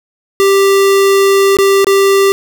square tone with dropouts, 393 Hz, G4, 4 cents sharp, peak -7 dBFS, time 0.4-2.32 s, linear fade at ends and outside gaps 0 ms, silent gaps 1.569-1.587 / 1.845-1.869 s, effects none

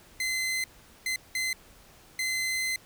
sawtooth tone bursts at uneven times, 2057 Hz, C7, 30 cents flat, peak -24 dBFS, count 4, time 0.2-0.64 / 1.06-1.16 / 1.35-1.53 / 2.19-2.76 s, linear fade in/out 2 ms, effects pink hiss -55 dBFS RMS until 2.85 s

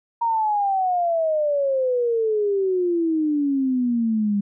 sine exponential sweep, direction down, 941 to 199.6 Hz, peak -18 dBFS, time 0.21-4.41 s, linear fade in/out 10 ms, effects none

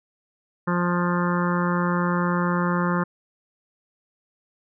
harmonic tone, 175.8 Hz, F3, 12 cents sharp, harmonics 1 / 2 / 3 / 5 / 6 / 7 / 8 / 9 / 10, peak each -22 / -30 / -31 / -33 / -29 / -31 / -32 / -37 / -36 dBFS, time 0.67-3.04 s, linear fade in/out 10 ms, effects none

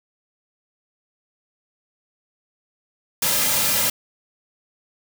white noise with comb filter, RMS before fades -20 dBFS, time 3.22-3.9 s, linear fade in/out 5 ms, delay 2.7 ms, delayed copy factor -0.65, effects none

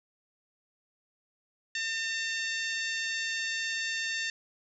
harmonic tone, 903 Hz, A5, 45 cents sharp, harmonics 2 / 3 / 4 / 5 / 6 / 7 / 8, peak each -33 / -37 / -39 / -41 / -43 / -44 / -45 dBFS, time 1.75-4.3 s, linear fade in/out 2 ms, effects none

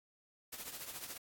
white noise with tremolo, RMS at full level -43 dBFS, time 0.52-1.18 s, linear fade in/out 10 ms, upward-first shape triangle, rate 14 Hz, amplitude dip 70%, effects AAC 64 kbps

